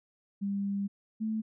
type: tone pair in turn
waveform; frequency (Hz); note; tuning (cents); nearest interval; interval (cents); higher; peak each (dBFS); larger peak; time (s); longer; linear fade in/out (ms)
sine; 199.4 / 218.9; G3 / A3; +30 / -9; major second; 161; second; -29 / -29; neither; 0.41-0.88 / 1.2-1.42; first; 20
effects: none